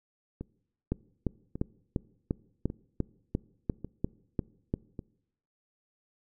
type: two click trains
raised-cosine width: 3 ms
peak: -24 / -15 dBFS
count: 5 / 12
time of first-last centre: 0.41-4.992 / 0.92-4.739 s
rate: 0.873 / 2.88 Hz
effects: noise-tail reverb RT60 0.8 s tail -23 dB re dry